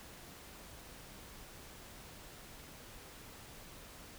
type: silence
effects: pink hiss -53 dBFS RMS until 4.18 s